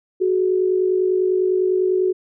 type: tone pair together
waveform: sine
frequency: 370.5 / 420.5 Hz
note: F#4 / G#4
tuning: +2 / +22 cents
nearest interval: major second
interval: 220 cents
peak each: -16 / -23 dBFS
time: 0.2-2.13 s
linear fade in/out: 20 ms
effects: none